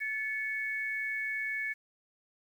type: tone pair together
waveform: sine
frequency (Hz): 1735.5 / 2219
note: A6 / C#7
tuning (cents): -24 / +1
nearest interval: major third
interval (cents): 425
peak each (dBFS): -35 / -34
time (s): 0-1.74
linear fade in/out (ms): 20
effects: 10-bit